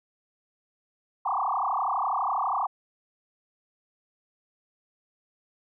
sine tone with frequency modulation, 966 Hz, B5, 39 cents flat, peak -24 dBFS, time 1.25-2.67 s, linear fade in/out 10 ms, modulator 32.2 Hz, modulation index 6.9, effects none

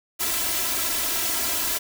white noise with comb filter, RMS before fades -25 dBFS, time 0.19-1.79 s, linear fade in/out 20 ms, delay 3 ms, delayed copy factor +0.95, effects none

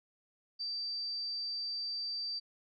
sine tone, 4660 Hz, D8, 14 cents flat, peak -35 dBFS, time 0.59-2.4 s, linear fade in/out 20 ms, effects none

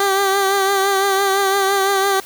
15% pulse tone with vibrato, 392 Hz, G4, in tune, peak -8 dBFS, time 0-2.2 s, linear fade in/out 2 ms, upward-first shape triangle, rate 5.9 Hz, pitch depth 45 cents each way, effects white hiss -38 dBFS RMS until 2.25 s

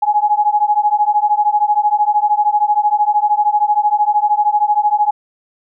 sine beating tone pair, 830.6 / 843.6 Hz, G#5 / G#5, 0 / +27 cents, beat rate 13 Hz, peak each -14 dBFS, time 0.02-5.11 s, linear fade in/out 10 ms, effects none

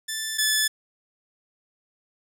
10% pulse tone pair in turn, 1760 / 1733.8 Hz, A6 / A6, 0 / -26 cents, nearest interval unison, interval 26 cents, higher first, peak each -19 / -11 dBFS, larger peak second, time 0.08-0.38 / 0.38-0.68 s, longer neither, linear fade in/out 10 ms, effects none

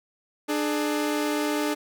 sawtooth tone pair together, 298.1 / 422.7 Hz, D4 / G#4, +26 / +31 cents, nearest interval tritone, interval 605 cents, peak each -21 / -26 dBFS, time 0.48-1.75 s, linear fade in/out 20 ms, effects none

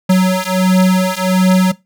square beating tone pair, 185 / 186.4 Hz, F#3 / F#3, 0 / +13 cents, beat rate 1.4 Hz, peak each -13 dBFS, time 0.09-1.72 s, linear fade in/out 10 ms, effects noise-tail reverb RT60 0.2 s tail -19 dB re dry

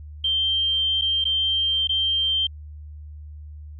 sine tone with dropouts, 3151 Hz, G7, 8 cents sharp, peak -19 dBFS, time 0.24-2.47 s, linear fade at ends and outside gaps 5 ms, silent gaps 1.013-1.019 / 1.242-1.252 / 1.873-1.892 s, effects added 75 Hz sine -36 dBFS peak until 3.79 s

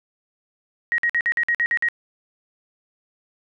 sine tone bursts, 1888 Hz, A#6, 22 cents sharp, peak -17 dBFS, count 9, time 0.92-1.886 s, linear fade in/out 0 ms, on 62 ms, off 51 ms, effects none

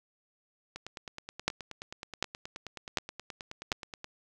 two click trains, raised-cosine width 0.2 ms, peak -23 / -9 dBFS, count 32 / 4, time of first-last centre 0.76-4.044 / 1.48-3.719 s, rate 9.44 / 1.34 Hz, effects none

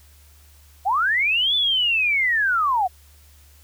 sine linear two-way sweep, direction up then down, 696 to 3520 to 696 Hz, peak -17 dBFS, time 0.85-2.88 s, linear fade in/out 20 ms, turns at 1.55 s, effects added 73 Hz sine -49 dBFS peak until 3.63 s + white hiss -55 dBFS RMS until 3.63 s

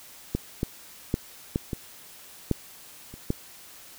clicks, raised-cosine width 3 ms, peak -12 / -12 / -10 / -11 / -16 / -9 / -28 / -11 dBFS, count 8, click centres 0.35 / 0.631 / 1.141 / 1.559 / 1.732 / 2.513 / 3.14 / 3.304 s, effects white hiss -48 dBFS RMS until 3.98 s

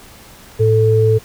sine tone pair together, 110 / 440 Hz, A2 / A4, 0 / 0 cents, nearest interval 2 octaves, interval 2400 cents, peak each -12 dBFS, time 0.59-1.19 s, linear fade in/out 20 ms, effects pink hiss -41 dBFS RMS until 1.24 s

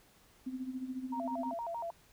sine tone with tremolo, 258.1 Hz, C4, 23 cents flat, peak -34 dBFS, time 0.46-1.54 s, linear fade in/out 10 ms, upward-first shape sine, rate 14 Hz, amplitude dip 70%
sine tone with vibrato, 795 Hz, G5, 24 cents sharp, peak -36 dBFS, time 1.12-1.91 s, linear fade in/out 10 ms, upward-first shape square, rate 6.4 Hz, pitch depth 280 cents each way
effects pink hiss -64 dBFS RMS until 2.12 s

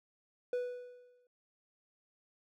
triangle tone with exponential decay, 493.1 Hz, B4, 3 cents flat, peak -28 dBFS, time 0.53-1.27 s, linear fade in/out 2 ms, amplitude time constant 160 ms, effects none

